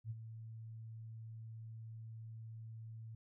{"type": "tone with ADSR envelope", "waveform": "sine", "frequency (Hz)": 112.1, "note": "A2", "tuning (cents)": 33, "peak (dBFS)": -38, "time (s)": [0.04, 3.15], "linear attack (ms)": 64, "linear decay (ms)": 33, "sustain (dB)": -9, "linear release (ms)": 4, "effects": []}